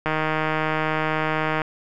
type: click train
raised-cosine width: 0.5 ms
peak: -8 dBFS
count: 244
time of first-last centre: 0.06-1.618 s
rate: 156 Hz
effects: none